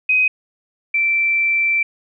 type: tone pair in turn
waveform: sine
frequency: 2515 / 2340 Hz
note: D#7 / D7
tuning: +18 / -7 cents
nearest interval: minor second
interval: 125 cents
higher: first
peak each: -12 / -14 dBFS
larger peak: first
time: 0.09-0.28 / 0.94-1.83 s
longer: second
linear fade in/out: 5 ms
effects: none